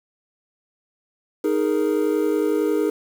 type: chord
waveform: triangle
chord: D# suspended fourth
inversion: none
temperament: equal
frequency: 311.1 / 415.3 / 466.2 Hz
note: D#4 / G#4 / A#4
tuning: 0 / 0 / 0 cents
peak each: -20 / -20 / -22 dBFS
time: 1.44-2.9 s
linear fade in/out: 5 ms
effects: 7-bit